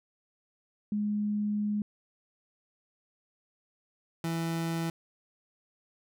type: tone pair in turn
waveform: sine / 30% pulse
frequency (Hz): 208.5 / 165.49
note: G#3 / E3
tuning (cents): +7 / +7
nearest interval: major third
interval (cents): 400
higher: first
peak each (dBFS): -27 / -27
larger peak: neither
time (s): 0.92-1.82 / 4.24-4.9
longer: first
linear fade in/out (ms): 2
effects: none